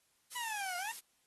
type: noise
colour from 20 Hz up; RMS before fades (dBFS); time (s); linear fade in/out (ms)
blue; -45; 0.31-1; 10
type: exponential two-way sweep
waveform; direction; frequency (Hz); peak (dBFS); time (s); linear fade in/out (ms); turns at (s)
20% pulse; down then up; 997 to 698.5 to 943; -33; 0.35-0.92; 10; 0.77
effects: white hiss -74 dBFS RMS until 1.26 s + AAC 32 kbps